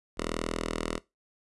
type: tone with notch filter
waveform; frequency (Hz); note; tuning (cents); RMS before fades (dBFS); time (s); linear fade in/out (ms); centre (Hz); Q
5% pulse; 40.84; E1; -15; -33; 0.17-0.99; 20; 110; 0.52
effects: noise-tail reverb RT60 0.2 s tail -19 dB re dry + resampled to 24000 Hz